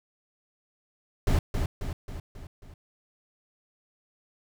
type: noise with echo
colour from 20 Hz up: brown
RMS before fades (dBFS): -22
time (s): 1.27-1.39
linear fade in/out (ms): 2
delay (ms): 270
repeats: 5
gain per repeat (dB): -5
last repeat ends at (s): 2.74
effects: none